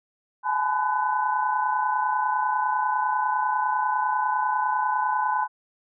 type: tone cluster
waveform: sine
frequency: 840 / 870 / 1007 / 1495 Hz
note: G#5 / A5 / B5 / F#6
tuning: +19 / -20 / +33 / +17 cents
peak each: -28 / -28 / -24 / -31 dBFS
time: 0.43-5.48 s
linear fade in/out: 50 ms
effects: none